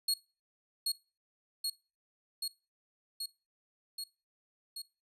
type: tone with echo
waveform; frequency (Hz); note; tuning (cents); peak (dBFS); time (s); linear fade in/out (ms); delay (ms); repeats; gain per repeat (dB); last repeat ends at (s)
sawtooth; 4312; C#8; -49; -25; 0.08-0.14; 5; 780; 6; -2; 4.82
effects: noise-tail reverb RT60 0.3 s tail -20 dB re dry + resampled to 32000 Hz